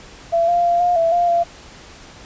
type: tone with pitch steps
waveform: sine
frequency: 674 / 696 / 692 / 708 / 664 / 698 / 686 Hz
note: E5 / F5 / F5 / F5 / E5 / F5 / F5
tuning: +38 / -6 / -16 / +23 / +12 / -1 / -31 cents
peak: -13 dBFS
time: 0.32-1.44 s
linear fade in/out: 20 ms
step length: 160 ms
effects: pink hiss -41 dBFS RMS until 2.25 s + resampled to 16000 Hz